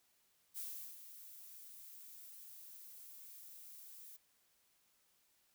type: noise with ADSR envelope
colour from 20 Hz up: violet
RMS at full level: -44 dBFS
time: 0.54-4.17 s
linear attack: 37 ms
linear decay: 390 ms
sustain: -11 dB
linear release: 14 ms
effects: white hiss -75 dBFS RMS until 5.54 s